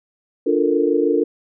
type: chord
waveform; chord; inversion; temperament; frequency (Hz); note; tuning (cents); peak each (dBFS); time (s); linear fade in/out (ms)
sine; Bb major seventh; first; equal; 293.7 / 349.2 / 440 / 466.2; D4 / F4 / A4 / Bb4; 0 / 0 / 0 / 0; -20; 0.46-1.24; 10
effects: none